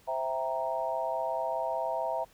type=chord; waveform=sine; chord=C dominant seventh; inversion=none; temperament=equal; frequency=523.3 / 659.3 / 784 / 932.3 Hz; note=C5 / E5 / G5 / Bb5; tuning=0 / 0 / 0 / 0 cents; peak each=-37 / -32 / -37 / -34 dBFS; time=0.07-2.25 s; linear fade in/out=20 ms; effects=pink hiss -61 dBFS RMS until 2.33 s